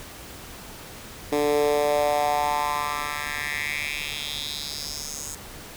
10% pulse tone with high-pass filter sweep, 146.83 Hz, D3, in tune, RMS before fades -26 dBFS, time 1.32-5.35 s, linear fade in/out 5 ms, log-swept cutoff 350 to 7300 Hz, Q 3.7, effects pink hiss -41 dBFS RMS until 5.76 s

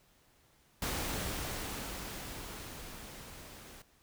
pink noise with level ramp, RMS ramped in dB -35 to -52 dBFS, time 0.82-3.82 s, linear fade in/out 2 ms, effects pink hiss -67 dBFS RMS until 4.02 s

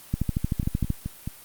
two click trains, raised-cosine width 5 ms, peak -11 / -17 dBFS, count 11 / 4, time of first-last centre 0.14-0.903 / 0.63-1.275 s, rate 13.1 / 4.65 Hz, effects white hiss -47 dBFS RMS until 1.44 s + Opus 32 kbps

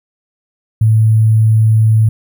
sine tone with sample-and-hold, 110 Hz, A2, in tune, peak -6 dBFS, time 0.81-2.09 s, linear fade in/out 5 ms, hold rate 11025 Hz, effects none

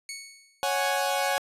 15% pulse tone with exponential decay, 2217 Hz, C#7, in tune, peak -27 dBFS, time 0.09-0.74 s, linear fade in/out 1 ms, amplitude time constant 140 ms
sawtooth chord, C# suspended fourth, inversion none, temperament equal, 554.4 / 740 / 830.6 Hz, C#5 / F#5 / G#5, 0 / 0 / 0 cents, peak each -25 dBFS, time 0.63-1.38 s, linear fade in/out 0 ms
effects resampled to 32000 Hz

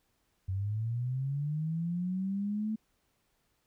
sine linear sweep, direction up, 92.2 to 220 Hz, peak -30 dBFS, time 0.48-2.76 s, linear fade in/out 10 ms, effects pink hiss -75 dBFS RMS until 3.66 s

